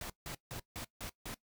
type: noise bursts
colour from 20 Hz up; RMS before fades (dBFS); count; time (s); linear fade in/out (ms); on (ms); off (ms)
pink; -43; 6; 0.01-1.344; 2; 89; 160
effects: noise-tail reverb RT60 0.1 s tail -19 dB re dry